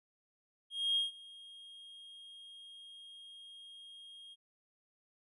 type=tone with ADSR envelope; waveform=triangle; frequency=3247 Hz; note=G#7; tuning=40 cents flat; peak=-25 dBFS; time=0.7-4.36 s; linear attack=260 ms; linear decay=150 ms; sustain=-24 dB; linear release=35 ms; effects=tanh soft clip ceiling -25 dBFS + resampled to 32000 Hz